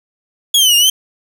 sawtooth exponential two-way sweep, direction down then up, 3380 to 2794 to 3170 Hz, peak -5 dBFS, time 0.54-0.9 s, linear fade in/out 5 ms, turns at 0.76 s, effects none

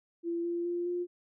sine tone with pitch steps, 339.6 / 343.9 / 348.3 / 352.8 Hz, F4 / F4 / F4 / F4, -48 / -27 / -5 / +18 cents, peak -30 dBFS, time 0.23-1.07 s, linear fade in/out 50 ms, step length 210 ms, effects none

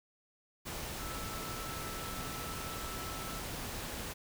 sine tone in noise, 1318.5 Hz, E6, in tune, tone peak -46 dBFS, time 0.98-3.41 s, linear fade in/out 20 ms, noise pink, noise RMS -41 dBFS, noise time 0.65-4.14 s, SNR -8 dB, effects none

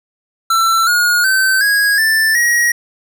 square tone with pitch steps, 1341 / 1437.2 / 1540.4 / 1651 / 1769.5 / 1896.5 Hz, E6 / F6 / G6 / G#6 / A6 / A#6, +29 / +49 / -31 / -11 / +9 / +29 cents, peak -11 dBFS, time 0.5-2.72 s, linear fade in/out 5 ms, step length 370 ms, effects none

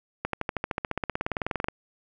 accelerating click train, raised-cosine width 0.5 ms, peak -12 dBFS, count 25, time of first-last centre 0.25-1.685 s, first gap 83 ms, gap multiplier 0.97, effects none

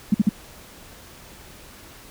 sine tone bursts, 207.7 Hz, G#3, in tune, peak -12 dBFS, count 3, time 0.12-0.292 s, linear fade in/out 5 ms, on 24 ms, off 50 ms, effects pink hiss -45 dBFS RMS until 2.1 s

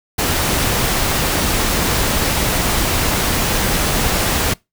pink noise, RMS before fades -17 dBFS, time 0.18-4.54 s, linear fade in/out 10 ms, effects noise-tail reverb RT60 0.2 s tail -24 dB re dry

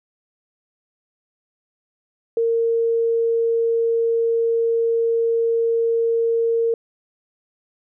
sine tone, 460 Hz, A#4, 23 cents flat, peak -16 dBFS, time 2.37-6.74 s, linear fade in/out 2 ms, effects none

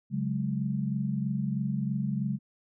sine chord, C# suspended fourth, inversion none, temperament just, 138.59 / 184.79 / 207.9 Hz, C#3 / F#3 / G#3, 0 / -2 / +2 cents, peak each -31 / -33 / -31 dBFS, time 0.1-2.39 s, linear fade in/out 50 ms, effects none

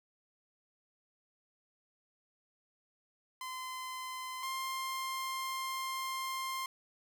sawtooth tone pair in turn, 1030 / 1055.3 Hz, C6 / C6, -28 / +14 cents, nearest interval unison, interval 42 cents, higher second, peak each -36 / -32 dBFS, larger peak second, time 3.41-4.43 / 4.43-6.66 s, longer second, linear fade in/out 2 ms, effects none

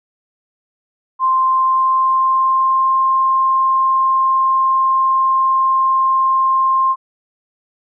sine tone with pitch glide, 1046.5 to 1057.4 Hz, C6 to C6, 0 to +18 cents, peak -11 dBFS, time 1.19-6.96 s, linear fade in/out 50 ms, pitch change +18 cents, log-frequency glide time 1.46-2.99 s, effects none

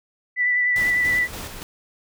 sine tone with vibrato, 1975.5 Hz, B6, in tune, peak -17 dBFS, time 0.36-1.28 s, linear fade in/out 50 ms, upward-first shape sine, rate 10 Hz, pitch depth 19 cents each way
pink noise with tremolo, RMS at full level -33 dBFS, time 0.76-1.63 s, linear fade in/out 0 ms, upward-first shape square, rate 3.5 Hz, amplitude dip 40%
effects none

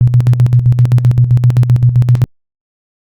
sine tone with tremolo, 122.4 Hz, B2, 15 cents flat, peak -3 dBFS, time 0.01-2.24 s, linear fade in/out 0 ms, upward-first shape square, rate 7.7 Hz, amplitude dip 65%, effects Opus 48 kbps

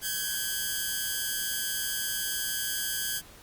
5% pulse tone pair together, 1542.1 / 1661.2 Hz, G6 / G#6, -29 / 0 cents, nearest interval minor second, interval 129 cents, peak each -21 dBFS, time 0.01-3.22 s, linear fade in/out 50 ms, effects pink hiss -51 dBFS RMS until 3.42 s + Opus 48 kbps

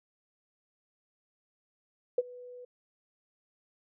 sine tone with ADSR envelope, 493.9 Hz, B4, in tune, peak -20 dBFS, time 2.18-2.65 s, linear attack 4 ms, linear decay 32 ms, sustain -24 dB, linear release 6 ms, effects none

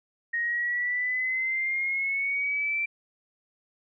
sine exponential sweep, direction up, 1864.7 to 2349 Hz, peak -25 dBFS, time 0.33-2.86 s, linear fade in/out 10 ms, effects none

